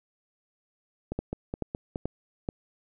two click trains, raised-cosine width 2 ms, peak -16 / -18 dBFS, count 4 / 5, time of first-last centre 1.19-2.489 / 1.12-1.959 s, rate 2.31 / 4.77 Hz, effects none

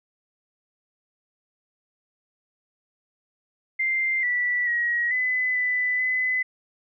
sine tone with pitch steps, 2092 / 1961 / 1900 / 2010 / 1995 / 2015 Hz, C7 / B6 / A#6 / B6 / B6 / B6, -1 / -13 / +33 / +30 / +17 / +34 cents, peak -21 dBFS, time 3.79-6.43 s, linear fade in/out 10 ms, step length 440 ms, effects none

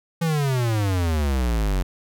square exponential sweep, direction down, 170 to 44.62 Hz, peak -20 dBFS, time 0.21-1.83 s, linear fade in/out 10 ms, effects none

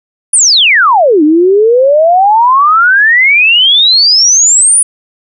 sine exponential two-way sweep, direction down then up, 9940 to 293.7 to 9940 Hz, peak -3 dBFS, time 0.33-4.83 s, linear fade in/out 5 ms, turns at 1.23 s, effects none

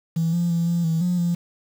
triangle tone with pitch steps, 164.4 / 172.4 / 168.7 / 171.2 / 162.6 / 178.1 / 172.6 Hz, E3 / F3 / E3 / F3 / E3 / F3 / F3, -4 / -22 / +40 / -34 / -23 / +34 / -20 cents, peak -15 dBFS, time 0.16-1.35 s, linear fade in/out 10 ms, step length 170 ms, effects tanh soft clip ceiling -16 dBFS + 7-bit

